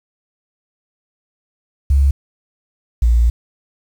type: tone pair in turn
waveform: sine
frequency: 69.1 / 58.38 Hz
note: C#2 / A#1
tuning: -5 / +3 cents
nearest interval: minor third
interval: 292 cents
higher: first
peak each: -9 dBFS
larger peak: neither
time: 1.9-2.11 / 3.02-3.3 s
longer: second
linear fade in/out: 5 ms
effects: 7-bit